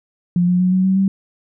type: tone with pitch steps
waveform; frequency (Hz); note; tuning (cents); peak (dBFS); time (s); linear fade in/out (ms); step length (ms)
sine; 176 / 179.39 / 182.84 / 186.36 / 189.94 / 193.6; F3 / F3 / F#3 / F#3 / F#3 / G3; +14 / +47 / -20 / +13 / +46 / -21; -12; 0.36-1.08; 2; 120
effects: none